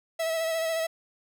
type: tone with vibrato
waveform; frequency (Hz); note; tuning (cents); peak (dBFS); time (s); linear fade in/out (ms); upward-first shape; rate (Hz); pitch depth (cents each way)
45% pulse; 651; E5; -22; -26; 0.19-0.87; 10; sine; 14; 26
effects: none